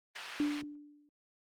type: band-pass noise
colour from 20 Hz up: pink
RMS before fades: -44 dBFS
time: 0.15-0.62 s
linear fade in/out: 10 ms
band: 1300 to 3900 Hz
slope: 12 dB/octave
type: tone with exponential decay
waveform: sine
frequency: 293.7 Hz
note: D4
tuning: in tune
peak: -26 dBFS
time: 0.4-1.09 s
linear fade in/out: 1 ms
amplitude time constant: 150 ms
effects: Opus 24 kbps